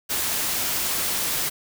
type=noise; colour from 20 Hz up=white; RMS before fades=-25 dBFS; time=0.09-1.5 s; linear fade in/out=20 ms; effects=none